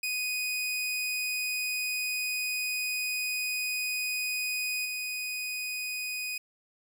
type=tone with level steps; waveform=sawtooth; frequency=2490 Hz; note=D#7; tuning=1 cent sharp; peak=-26 / -29 dBFS; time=0.03-6.38 s; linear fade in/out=5 ms; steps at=4.85 s; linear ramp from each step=5 ms; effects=none